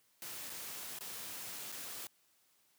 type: noise with dropouts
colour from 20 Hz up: white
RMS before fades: -45 dBFS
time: 0.22-2.07 s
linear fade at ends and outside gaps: 1 ms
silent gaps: 0.497-0.501 / 0.988-1.008 / 1.719-1.723 s
effects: white hiss -72 dBFS RMS until 2.78 s + high-pass 100 Hz 12 dB/octave